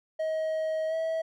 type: tone with pitch glide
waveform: triangle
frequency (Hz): 633 to 647.4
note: D#5 to E5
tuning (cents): +30 to -31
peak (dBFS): -25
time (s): 0.19-1.22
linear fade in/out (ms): 10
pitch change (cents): +39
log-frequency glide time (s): 0.88-0.94
effects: none